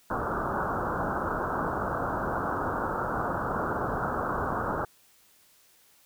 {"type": "low-pass noise", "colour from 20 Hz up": "white", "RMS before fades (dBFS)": -30, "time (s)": [0.1, 4.85], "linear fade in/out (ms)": 5, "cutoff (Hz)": 1500, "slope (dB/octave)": 96, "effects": ["white hiss -61 dBFS RMS until 6.05 s"]}